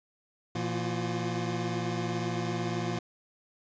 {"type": "tone cluster", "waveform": "25% pulse", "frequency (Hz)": [116.3, 169.5, 356.9], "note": ["A#2", "E3", "F4"], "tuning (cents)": [-4, 49, 38], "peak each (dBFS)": [-30, -30, -32], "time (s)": [0.55, 2.99], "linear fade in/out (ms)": 5, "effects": ["resampled to 16000 Hz"]}